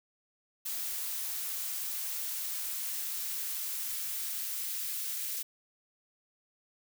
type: noise with high-pass filter sweep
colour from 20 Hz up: blue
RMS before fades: -36 dBFS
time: 0.65-5.43 s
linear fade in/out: 10 ms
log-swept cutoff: 440 to 1700 Hz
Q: 0.78
effects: none